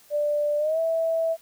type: tone with pitch glide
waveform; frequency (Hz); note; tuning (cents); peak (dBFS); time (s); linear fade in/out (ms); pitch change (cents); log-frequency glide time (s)
sine; 590 to 654.6; D5 to E5; +8 to -12; -21; 0.1-1.37; 50; +180; 0.58-0.79
effects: white hiss -55 dBFS RMS until 1.41 s